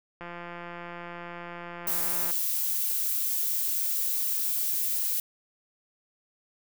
click train, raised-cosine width 0.5 ms, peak -25 dBFS, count 364, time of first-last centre 0.21-2.308 s, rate 173 Hz
violet noise, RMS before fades -28 dBFS, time 1.87-5.2 s, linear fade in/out 2 ms
effects none

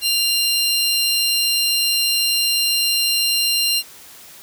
sawtooth tone pair together, 2794 / 4137 Hz, F7 / C8, 0 / -20 cents, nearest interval perfect fifth, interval 680 cents, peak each -16 dBFS, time 0.01-3.83 s, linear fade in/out 50 ms, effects white hiss -42 dBFS RMS until 4.42 s

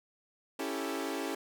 sawtooth chord, A dominant seventh, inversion first, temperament equal, 277.2 / 329.6 / 392 / 440 Hz, C#4 / E4 / G4 / A4, 0 / 0 / 0 / 0 cents, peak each -34 / -35 / -36 / -37 dBFS, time 0.59-1.35 s, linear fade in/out 5 ms, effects none

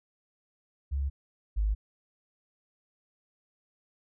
sine tone pair in turn, 69.3 / 51.92 Hz, C#2 / G#1, 0 / 0 cents, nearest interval perfect fourth, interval 500 cents, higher first, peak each -27 / -24 dBFS, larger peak second, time 0.91-1.1 / 1.56-1.75 s, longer neither, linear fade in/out 20 ms, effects none

